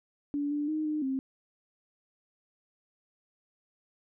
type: tone with pitch steps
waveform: sine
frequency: 288.2 / 293.4 / 309.7 / 304.5 / 266 Hz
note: D4 / D4 / D#4 / D#4 / C4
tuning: -33 / -2 / -8 / -37 / +29 cents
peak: -28 dBFS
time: 0.34-1.19 s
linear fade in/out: 0 ms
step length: 170 ms
effects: none